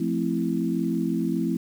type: chord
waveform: sine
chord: F major seventh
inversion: none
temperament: equal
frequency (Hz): 174.61 / 220 / 261.6 / 329.6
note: F3 / A3 / C4 / E4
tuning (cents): 0 / 0 / 0 / 0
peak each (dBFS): -28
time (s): 0-1.57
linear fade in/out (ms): 5
effects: 8-bit